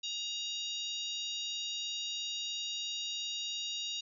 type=harmonic tone with a mistuned harmonic; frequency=943 Hz; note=A#5; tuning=20 cents sharp; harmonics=3 / 4 / 5 / 6 / 7; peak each=-41 / -38 / -45 / -48 / -47 dBFS; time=0.03-4.01 s; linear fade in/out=10 ms; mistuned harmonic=7; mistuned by=+40 cents; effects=none